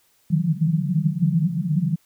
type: band-pass noise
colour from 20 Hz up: white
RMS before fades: -21 dBFS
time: 0.3-1.96 s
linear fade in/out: 5 ms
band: 150 to 180 Hz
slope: 96 dB/octave
effects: white hiss -62 dBFS RMS until 2.05 s